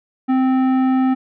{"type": "tone with tanh clipping", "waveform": "sine", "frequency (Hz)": 260.5, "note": "C4", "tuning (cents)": -7, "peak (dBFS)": -15, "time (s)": [0.28, 1.15], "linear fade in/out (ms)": 20, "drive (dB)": 13, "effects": []}